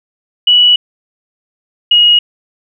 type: tone pair in turn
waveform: sine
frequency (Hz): 2942 / 2888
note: F#7 / F#7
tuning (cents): -11 / -43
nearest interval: unison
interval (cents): 32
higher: first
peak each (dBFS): -4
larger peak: neither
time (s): 0.47-0.76 / 1.91-2.19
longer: first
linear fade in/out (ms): 5
effects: none